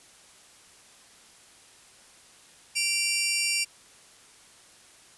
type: tone pair together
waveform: 15% pulse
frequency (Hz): 2349 / 2765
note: D7 / F7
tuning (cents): 0 / -18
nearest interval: minor third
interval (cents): 282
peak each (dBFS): -20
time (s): 2.75-3.65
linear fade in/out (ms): 20
effects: white hiss -54 dBFS RMS until 5.17 s + resampled to 24000 Hz